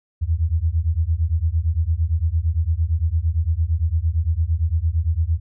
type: beating tone pair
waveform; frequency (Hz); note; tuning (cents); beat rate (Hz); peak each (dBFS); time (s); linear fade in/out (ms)
sine; 77.4 / 86.2; D#2 / F2; -9 / -22; 8.8; -20; 0.21-5.4; 20
effects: none